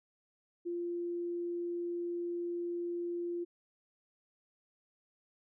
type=tone; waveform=sine; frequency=346.6 Hz; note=F4; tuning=13 cents flat; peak=-34 dBFS; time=0.65-3.45 s; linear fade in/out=20 ms; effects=none